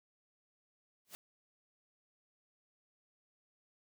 white noise with exponential growth, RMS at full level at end -44 dBFS, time 1.05-1.15 s, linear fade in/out 0 ms, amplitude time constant 20 ms, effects none

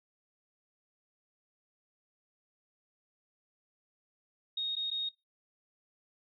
sine tone with dropouts, 3729 Hz, A#7, in tune, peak -31 dBFS, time 4.57-5.09 s, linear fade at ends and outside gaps 5 ms, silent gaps 4.754-4.765 / 4.903-4.913 s, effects noise-tail reverb RT60 0.2 s tail -22 dB re dry

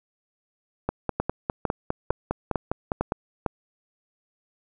two click trains, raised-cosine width 1 ms, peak -10 / -9 dBFS, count 12 / 6, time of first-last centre 0.89-3.121 / 1.2-3.462 s, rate 4.93 / 2.21 Hz, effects none

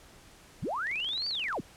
sine linear two-way sweep, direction up then down, 58 to 4700 to 63 Hz, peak -30 dBFS, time 0.62-1.61 s, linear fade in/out 10 ms, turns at 1.28 s
click train, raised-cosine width 0.2 ms, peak -29 dBFS, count 16, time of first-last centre 0.87-1.528 s, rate 22.8 Hz
effects pink hiss -55 dBFS RMS until 1.76 s + low-pass 11000 Hz 12 dB/octave

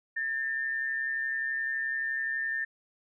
sine tone pair together, 1666 / 1797.7 Hz, G#6 / A6, +5 / +37 cents, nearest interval minor second, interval 132 cents, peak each -39 / -29 dBFS, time 0.16-2.65 s, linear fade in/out 10 ms, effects none

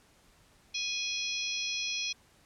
harmonic tone with a mistuned harmonic, 830.6 Hz, G#5, in tune, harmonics 3 / 4 / 5 / 6 / 7, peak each -36 / -37 / -39 / -39 / -40 dBFS, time 0.74-2.13 s, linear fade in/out 10 ms, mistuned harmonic 6, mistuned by +80 cents, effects pink hiss -63 dBFS RMS until 2.45 s + low-pass 11000 Hz 12 dB/octave

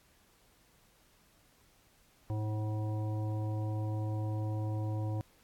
harmonic tone, 107.3 Hz, A2, 43 cents flat, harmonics 1 / 3 / 5 / 7 / 9, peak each -32 / -42 / -46 / -49 / -51 dBFS, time 2.3-5.21 s, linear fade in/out 0 ms, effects pink hiss -66 dBFS RMS until 5.43 s + AAC 64 kbps

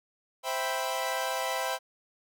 sawtooth chord, C major seventh, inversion none, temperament equal, 523.3 / 659.3 / 784 / 987.8 Hz, C5 / E5 / G5 / B5, 0 / 0 / 0 / 0 cents, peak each -31 dBFS, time 0.43-1.79 s, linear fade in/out 50 ms, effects none

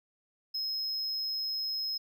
triangle tone, 5140 Hz, E8, 45 cents flat, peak -30 dBFS, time 0.54-1.98 s, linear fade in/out 10 ms, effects none

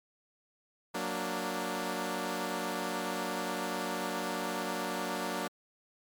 10% pulse chord, Gb augmented, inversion none, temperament equal, 185 / 233.1 / 293.7 Hz, Gb3 / Bb3 / D4, 0 / 0 / 0 cents, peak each -29 dBFS, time 0.94-5.48 s, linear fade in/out 10 ms, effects MP3 96 kbps

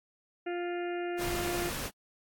harmonic tone, 350.2 Hz, F4, 5 cents sharp, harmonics 1 / 2 / 4 / 5 / 6 / 7 / 8, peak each -33 / -39 / -45 / -47 / -49 / -50 / -51 dBFS, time 0.46-1.7 s, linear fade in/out 10 ms
pink noise, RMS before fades -36 dBFS, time 1.17-1.91 s, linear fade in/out 50 ms
effects AAC 64 kbps

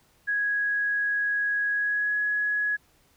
sine tone with pitch glide, 1661.2 to 1680.5 Hz, G#6 to G#6, 0 to +20 cents, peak -23 dBFS, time 0.27-2.77 s, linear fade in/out 20 ms, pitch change +20 cents, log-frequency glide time 1.72-2.16 s, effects pink hiss -63 dBFS RMS until 3.16 s

